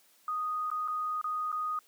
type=tone with dropouts; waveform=sine; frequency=1242 Hz; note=D#6; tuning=3 cents flat; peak=-30 dBFS; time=0.28-1.79 s; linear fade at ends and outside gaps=2 ms; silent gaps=0.702-0.714 / 0.877-0.882 / 1.214-1.242 / 1.518-1.526 s; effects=white hiss -64 dBFS RMS until 1.87 s + high-pass 200 Hz 12 dB/octave